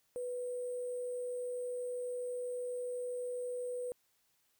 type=tone with sample-and-hold; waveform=sine; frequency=493.9 Hz; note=B4; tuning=in tune; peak=-36 dBFS; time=0.16-3.92 s; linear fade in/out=0 ms; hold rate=8820 Hz; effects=white hiss -75 dBFS RMS until 4.59 s